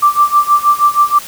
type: tone with tremolo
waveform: sine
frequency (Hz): 1174.7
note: D6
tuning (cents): 0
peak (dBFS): -4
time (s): 0.02-1.19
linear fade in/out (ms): 10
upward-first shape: sine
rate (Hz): 6.3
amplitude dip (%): 90
effects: white hiss -30 dBFS RMS until 1.27 s